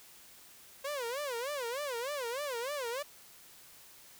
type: tone with vibrato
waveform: sawtooth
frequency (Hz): 523.3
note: C5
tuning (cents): 0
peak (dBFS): -31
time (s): 0.84-3.03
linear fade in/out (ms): 10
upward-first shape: sine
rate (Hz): 3.3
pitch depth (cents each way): 220
effects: white hiss -56 dBFS RMS until 4.19 s